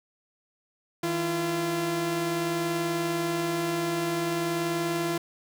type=tone pair together; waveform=sawtooth; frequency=160.66 / 341.8 Hz; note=E3 / F4; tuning=-44 / -37 cents; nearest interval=octave + minor second; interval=1307 cents; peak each=-29 / -23 dBFS; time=1.03-5.18 s; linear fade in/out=5 ms; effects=none